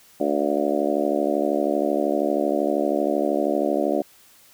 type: harmonic tone with a mistuned harmonic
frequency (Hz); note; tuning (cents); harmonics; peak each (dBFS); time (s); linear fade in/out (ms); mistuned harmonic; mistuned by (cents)
72.8; D2; -15; 3 / 4 / 5 / 6 / 7 / 8 / 9 / 10; -30 / -25 / -26 / -31 / -30 / -25 / -30 / -31; 0.2-4.02; 5; 10; -25
effects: white hiss -53 dBFS RMS until 4.53 s

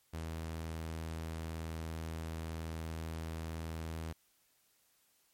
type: tone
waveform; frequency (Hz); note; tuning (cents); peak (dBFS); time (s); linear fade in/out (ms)
sawtooth; 81; E2; -30; -35; 0.13-4.13; 10
effects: white hiss -72 dBFS RMS until 5.33 s + MP3 64 kbps

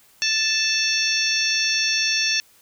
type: harmonic tone with a mistuned harmonic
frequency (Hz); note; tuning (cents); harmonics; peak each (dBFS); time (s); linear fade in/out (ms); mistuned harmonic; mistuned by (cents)
879; A5; -2; 2 / 3 / 4 / 5 / 6 / 7; -28 / -24 / -29 / -26 / -24 / -27; 0.22-2.4; 0; 6; +77
effects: white hiss -55 dBFS RMS until 2.61 s

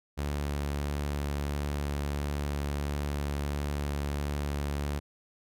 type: tone with vibrato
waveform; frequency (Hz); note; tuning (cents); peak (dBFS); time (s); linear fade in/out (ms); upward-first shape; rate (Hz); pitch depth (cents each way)
sawtooth; 72.1; D2; -31; -26; 0.17-5; 20; sine; 1.5; 9
effects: none

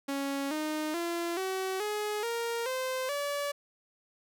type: tone with pitch steps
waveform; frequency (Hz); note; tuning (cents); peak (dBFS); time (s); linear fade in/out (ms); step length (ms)
sawtooth; 277.2 / 307.6 / 341.3 / 378.7 / 420.2 / 466.2 / 517.3 / 574; C#4 / D#4 / F4 / F#4 / G#4 / A#4 / C5 / D5; 0 / -20 / -40 / +40 / +20 / 0 / -20 / -40; -27; 0.08-3.52; 10; 430
effects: none

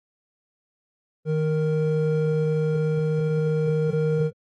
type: tone pair together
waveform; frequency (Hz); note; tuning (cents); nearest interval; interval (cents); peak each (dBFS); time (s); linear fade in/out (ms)
triangle; 155.58 / 466.2; D#3 / A#4; 0 / 0; octave + perfect fifth; 1900; -20 / -22; 1.25-4.31; 50
effects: AAC 32 kbps

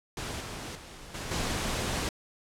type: noise with level steps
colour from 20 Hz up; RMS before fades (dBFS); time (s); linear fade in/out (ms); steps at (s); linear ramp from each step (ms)
pink; -36 / -39 / -46 / -37 / -31; 0.17-2.09; 2; 0.4 / 0.75 / 1.14 / 1.31; 5
effects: low-pass 9000 Hz 12 dB/octave

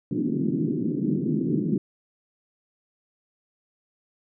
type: band-pass noise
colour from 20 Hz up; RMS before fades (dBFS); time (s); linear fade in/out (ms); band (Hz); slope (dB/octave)
white; -25; 0.11-1.78; 2; 140 to 340; 48
effects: none

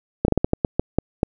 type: slowing click train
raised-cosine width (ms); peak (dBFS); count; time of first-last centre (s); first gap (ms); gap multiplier
2; -3; 10; 0.25-1.231; 32; 1.29
effects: none

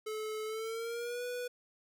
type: tone with pitch glide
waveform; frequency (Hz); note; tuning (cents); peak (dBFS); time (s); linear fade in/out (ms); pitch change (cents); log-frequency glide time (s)
square; 432.6 to 491.2; A4 to B4; -29 to -9; -37; 0.06-1.48; 10; +220; 0.45-1.24
effects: none

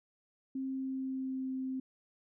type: tone with pitch glide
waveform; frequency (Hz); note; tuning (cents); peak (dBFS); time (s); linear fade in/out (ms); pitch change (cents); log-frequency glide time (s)
sine; 265.6 to 261.5; C4 to C4; +26 to -1; -34; 0.55-1.8; 5; -27; 0.67-1.53
effects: none

